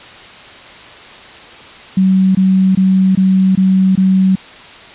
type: tone bursts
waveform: sine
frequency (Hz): 189.2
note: F#3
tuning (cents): +39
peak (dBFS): -7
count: 6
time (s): 1.97-4.355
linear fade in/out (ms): 5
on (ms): 380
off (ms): 21
effects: white hiss -35 dBFS RMS until 4.94 s + resampled to 8000 Hz